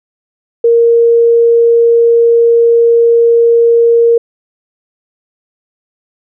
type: tone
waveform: sine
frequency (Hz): 466.2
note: A#4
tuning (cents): 0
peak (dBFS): -4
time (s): 0.64-4.18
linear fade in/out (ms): 5
effects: none

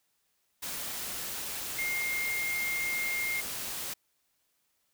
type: tone in noise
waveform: sine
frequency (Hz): 2124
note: C7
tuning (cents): +25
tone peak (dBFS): -30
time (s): 1.78-3.41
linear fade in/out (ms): 10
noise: white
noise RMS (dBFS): -37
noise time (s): 0.62-3.94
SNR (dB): +4
effects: white hiss -75 dBFS RMS until 4.93 s

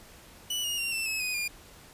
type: tone with pitch steps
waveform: sawtooth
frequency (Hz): 2960 / 2861 / 2765 / 2672 / 2583 / 2496 / 2413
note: F#7 / F7 / F7 / E7 / E7 / D#7 / D7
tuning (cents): 0 / +41 / -18 / +23 / -36 / +5 / +46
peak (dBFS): -26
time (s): 0.5-1.48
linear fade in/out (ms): 5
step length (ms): 140
effects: pink hiss -52 dBFS RMS until 1.93 s + resampled to 32000 Hz

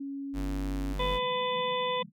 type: tone with pitch glide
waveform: sine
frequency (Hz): 277.2 to 275.4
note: C#4 to C#4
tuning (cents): 0 to -11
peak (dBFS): -34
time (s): 0-0.94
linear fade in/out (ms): 10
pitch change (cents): -11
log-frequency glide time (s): 0.73-0.79
type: tone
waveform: square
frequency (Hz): 49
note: G1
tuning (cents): 0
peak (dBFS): -32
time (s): 0.33-1.2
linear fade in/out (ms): 50
type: band-pass noise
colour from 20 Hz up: white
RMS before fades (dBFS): -48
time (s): 0.88-2.12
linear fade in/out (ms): 50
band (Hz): 140 to 230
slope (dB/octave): 96
type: harmonic tone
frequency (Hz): 501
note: B4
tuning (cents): +25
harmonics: 1 / 2 / 4 / 5 / 6 / 7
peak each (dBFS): -31 / -31 / -40 / -42 / -43 / -36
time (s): 0.99-2.03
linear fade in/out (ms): 10
effects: none

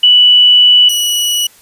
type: tone pair in turn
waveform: sine / sawtooth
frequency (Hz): 2960 / 2933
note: F#7 / F#7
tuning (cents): 0 / -16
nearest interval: unison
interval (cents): 16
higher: first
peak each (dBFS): -3 / -8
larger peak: first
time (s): 0.03-0.89 / 0.89-1.47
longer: first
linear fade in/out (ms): 5
effects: white hiss -44 dBFS RMS until 1.61 s + resampled to 32000 Hz

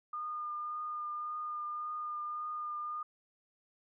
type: tone with vibrato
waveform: sine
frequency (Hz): 1214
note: D#6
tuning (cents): -43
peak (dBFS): -36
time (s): 0.13-3.03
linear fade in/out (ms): 5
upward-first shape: triangle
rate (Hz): 1.8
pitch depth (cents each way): 17
effects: none

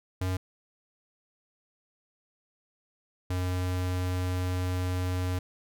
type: tone pair in turn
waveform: square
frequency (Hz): 92.5 / 91.02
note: F#2 / F#2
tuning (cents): 0 / -28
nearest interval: unison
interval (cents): 28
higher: first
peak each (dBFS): -28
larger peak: neither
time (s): 0.21-0.37 / 3.3-5.39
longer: second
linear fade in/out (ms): 5
effects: none

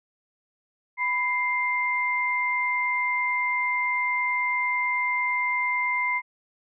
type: tone pair together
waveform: sine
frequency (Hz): 989.7 / 2097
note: B5 / C7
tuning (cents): +3 / +3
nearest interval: octave + minor second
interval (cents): 1300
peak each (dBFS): -27 / -24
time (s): 0.97-6.22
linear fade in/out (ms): 50
effects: none

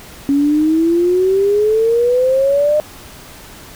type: exponential sweep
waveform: sine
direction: up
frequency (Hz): 277.2 to 610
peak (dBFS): -10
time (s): 0.29-2.8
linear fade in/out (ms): 0
effects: pink hiss -37 dBFS RMS until 3.75 s

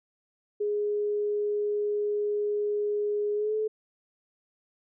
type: tone with pitch glide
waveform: sine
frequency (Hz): 415.3 to 432.2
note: G#4 to A4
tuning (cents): 0 to -31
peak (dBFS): -25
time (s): 0.6-3.68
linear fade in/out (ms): 10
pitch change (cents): +69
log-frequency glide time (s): 3.35-3.55
effects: none

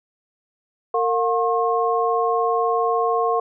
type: tone cluster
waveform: sine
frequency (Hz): 458.8 / 715 / 1078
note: A#4 / F5 / C#6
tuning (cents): -28 / +41 / -49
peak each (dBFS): -21 / -22 / -22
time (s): 0.94-3.4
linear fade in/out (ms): 5
effects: none

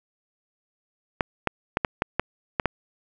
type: clicks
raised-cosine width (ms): 0.5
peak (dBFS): -6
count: 8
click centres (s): 1.208 / 1.473 / 1.771 / 1.848 / 2.021 / 2.196 / 2.598 / 2.657
effects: none

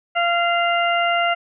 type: harmonic tone with a mistuned harmonic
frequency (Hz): 690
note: F5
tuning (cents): -21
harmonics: 1 / 2 / 3 / 4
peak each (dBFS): -19 / -22 / -24 / -25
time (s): 0.15-1.35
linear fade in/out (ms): 20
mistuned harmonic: 4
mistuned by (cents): +26
effects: none

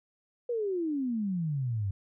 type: exponential sweep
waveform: sine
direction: down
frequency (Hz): 493.9 to 94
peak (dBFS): -28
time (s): 0.49-1.91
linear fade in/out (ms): 5
effects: none

